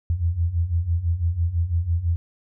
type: beating tone pair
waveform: sine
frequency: 81.2 / 87.2 Hz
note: E2 / F2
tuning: -26 / -2 cents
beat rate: 6 Hz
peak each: -25 / -21 dBFS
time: 0.1-2.16 s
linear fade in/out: 0 ms
effects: none